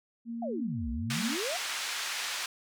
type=tone with pitch glide; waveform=sine; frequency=232.4 to 228.4 Hz; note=A#3 to A#3; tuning=-5 to -35 cents; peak=-34 dBFS; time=0.25-1.37 s; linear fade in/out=50 ms; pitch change=-30 cents; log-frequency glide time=0.97-1.11 s
type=exponential two-way sweep; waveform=sine; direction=down then up; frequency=756 to 58.27 to 756 Hz; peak=-33 dBFS; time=0.42-1.57 s; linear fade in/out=5 ms; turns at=0.9 s
type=band-pass noise; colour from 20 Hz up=pink; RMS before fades=-35 dBFS; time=1.1-2.46 s; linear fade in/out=2 ms; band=1500 to 7400 Hz; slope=12 dB/octave
effects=none